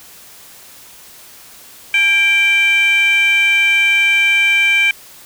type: tone with frequency modulation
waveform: sine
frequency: 2349 Hz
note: D7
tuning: in tune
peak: -8 dBFS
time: 1.94-4.91 s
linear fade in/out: 2 ms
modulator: 741 Hz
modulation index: 0.62
effects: tanh soft clip ceiling -7 dBFS + white hiss -40 dBFS RMS until 5.25 s